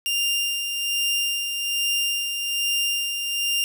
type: tone with tremolo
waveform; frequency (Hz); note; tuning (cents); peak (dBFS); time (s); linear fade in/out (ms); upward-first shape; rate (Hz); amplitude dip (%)
sawtooth; 2796; F7; +1; -17; 0.06-3.64; 0; sine; 1.2; 45
effects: 8-bit